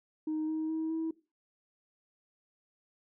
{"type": "tone with pitch steps", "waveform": "sine", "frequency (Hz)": [311.1, 315.1, 319.1, 323.2], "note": ["D#4", "D#4", "D#4", "E4"], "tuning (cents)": [0, 22, 44, -34], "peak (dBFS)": -29, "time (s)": [0.27, 1.11], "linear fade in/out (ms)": 5, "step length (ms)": 210, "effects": ["noise-tail reverb RT60 0.3 s tail -20 dB re dry", "tanh soft clip ceiling -28 dBFS"]}